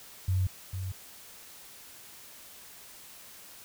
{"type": "tone pair in turn", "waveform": "sine", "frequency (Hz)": [93, 94.19], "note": ["F#2", "F#2"], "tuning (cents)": [9, 31], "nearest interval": "unison", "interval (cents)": 22, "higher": "second", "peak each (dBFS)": [-24, -32], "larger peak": "first", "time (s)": [[0.28, 0.47], [0.73, 0.92]], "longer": "neither", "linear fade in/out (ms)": 5, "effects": ["white hiss -50 dBFS RMS until 3.64 s"]}